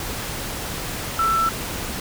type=tone in noise; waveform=sine; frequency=1332 Hz; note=E6; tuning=18 cents sharp; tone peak=-17 dBFS; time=1.19-1.49 s; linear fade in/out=2 ms; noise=pink; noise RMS=-29 dBFS; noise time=0-2 s; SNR=+9 dB; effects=none